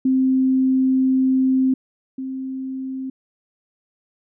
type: tone pair in turn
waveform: sine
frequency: 261.6 / 263.4 Hz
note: C4 / C4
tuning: 0 / +12 cents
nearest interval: unison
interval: 12 cents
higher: second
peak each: -14 / -25 dBFS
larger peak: first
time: 0.05-1.74 / 2.18-3.1 s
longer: first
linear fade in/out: 5 ms
effects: none